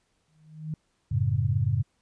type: tone with exponential growth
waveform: sine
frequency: 155.56 Hz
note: D#3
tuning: in tune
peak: -27 dBFS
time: 0.28-0.74 s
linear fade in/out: 2 ms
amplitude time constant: 100 ms
type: chord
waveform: sine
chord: F# minor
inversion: none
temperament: equal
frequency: 92.5 / 110 / 138.59 Hz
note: F#2 / A2 / C#3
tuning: 0 / 0 / 0 cents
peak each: -28 / -25 / -27 dBFS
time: 1.11-1.83 s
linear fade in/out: 10 ms
effects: pink hiss -72 dBFS RMS until 2.01 s + resampled to 22050 Hz